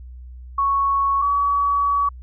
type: tone pair in turn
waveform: sine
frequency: 1108.7 / 1134.6 Hz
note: C#6 / C#6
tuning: 0 / +40 cents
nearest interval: unison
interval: 40 cents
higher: second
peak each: -16 dBFS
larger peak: neither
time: 0.58-1.22 / 1.22-2.09 s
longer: second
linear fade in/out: 5 ms
effects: added 62 Hz sine -35 dBFS peak until 2.22 s